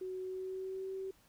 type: tone with pitch glide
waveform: sine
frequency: 372.3 to 382.8 Hz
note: F#4 to G4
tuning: +11 to -41 cents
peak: -38 dBFS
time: 0.01-1.11 s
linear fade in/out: 5 ms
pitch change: +48 cents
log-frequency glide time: 0.22-0.92 s
effects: pink hiss -67 dBFS RMS until 1.28 s